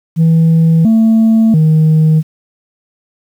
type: tone with pitch steps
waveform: sine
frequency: 163.2 / 223.3 / 156.9 Hz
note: E3 / A3 / D#3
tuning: -17 / +26 / +15 cents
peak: -3 dBFS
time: 0.16-2.23 s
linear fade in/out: 50 ms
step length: 690 ms
effects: tanh soft clip ceiling -4 dBFS + 7-bit